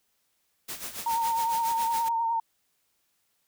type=noise with tremolo; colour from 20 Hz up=white; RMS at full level=-35 dBFS; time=0.68-2.09 s; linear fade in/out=10 ms; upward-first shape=sine; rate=7.2 Hz; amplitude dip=70%
type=tone with vibrato; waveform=sine; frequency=918 Hz; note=A#5; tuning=27 cents flat; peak=-24 dBFS; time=1.06-2.4 s; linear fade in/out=5 ms; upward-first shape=triangle; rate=9.7 Hz; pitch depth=37 cents each way
effects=white hiss -73 dBFS RMS until 3.47 s